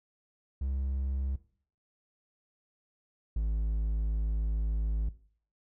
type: tone pair in turn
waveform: triangle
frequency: 67 / 53.49 Hz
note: C2 / A1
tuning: +42 / -48 cents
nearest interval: major third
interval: 390 cents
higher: first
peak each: -28 / -25 dBFS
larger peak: second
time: 0.61-1.36 / 3.36-5.09 s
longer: second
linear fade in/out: 5 ms
effects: noise-tail reverb RT60 0.5 s tail -17 dB re dry